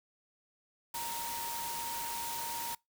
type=tone in noise; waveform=sine; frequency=932.3 Hz; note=A#5; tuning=in tune; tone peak=-39 dBFS; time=0.94-2.75 s; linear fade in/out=5 ms; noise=white; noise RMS=-40 dBFS; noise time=0.94-2.75 s; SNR=-2 dB; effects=noise-tail reverb RT60 0.2 s tail -25 dB re dry